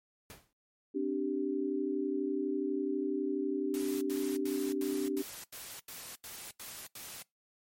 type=noise with exponential decay; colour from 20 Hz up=pink; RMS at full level=-45 dBFS; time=0.3-0.53 s; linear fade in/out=1 ms; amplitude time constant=50 ms
type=chord; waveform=sine; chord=C suspended second; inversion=none; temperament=equal with one note detuned; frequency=261.6 / 293.7 / 388.4 Hz; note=C4 / D4 / G4; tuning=0 / 0 / -16 cents; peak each=-37 / -33 / -34 dBFS; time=0.94-5.23 s; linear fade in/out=20 ms
type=noise bursts; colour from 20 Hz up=white; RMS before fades=-45 dBFS; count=10; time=3.74-7.223 s; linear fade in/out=0 ms; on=270 ms; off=87 ms
effects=noise-tail reverb RT60 0.2 s tail -24 dB re dry + MP3 64 kbps